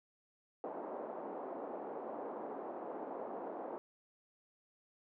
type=band-pass noise; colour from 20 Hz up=white; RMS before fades=-44 dBFS; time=0.64-3.78 s; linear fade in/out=0 ms; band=270 to 820 Hz; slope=24 dB/octave; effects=none